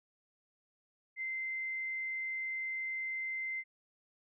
sine tone, 2077 Hz, C7, 13 cents flat, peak -35 dBFS, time 1.16-3.64 s, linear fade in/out 50 ms, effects none

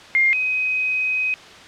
sine tone pair in turn, 2118 / 2519 Hz, C7 / D#7, +21 / +21 cents, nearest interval minor third, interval 300 cents, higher second, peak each -13 / -18 dBFS, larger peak first, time 0.15-0.33 / 0.33-1.34 s, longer second, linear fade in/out 0 ms, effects white hiss -41 dBFS RMS until 1.67 s + low-pass 4000 Hz 12 dB/octave

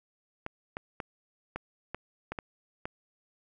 clicks, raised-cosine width 0.5 ms, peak -20 dBFS, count 8, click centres 0.464 / 0.769 / 1.002 / 1.56 / 1.946 / 2.32 / 2.388 / 2.855 s, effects none

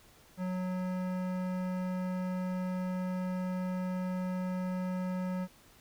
sine tone with hard clipping, 183.6 Hz, F#3, 13 cents flat, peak -34 dBFS, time 0.37-5.48 s, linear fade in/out 50 ms, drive 16 dB, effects pink hiss -60 dBFS RMS until 5.8 s

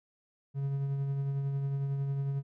triangle tone with tremolo, 138.59 Hz, C#3, in tune, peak -26 dBFS, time 0.54-2.43 s, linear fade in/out 50 ms, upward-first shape triangle, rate 11 Hz, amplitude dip 35%, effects none

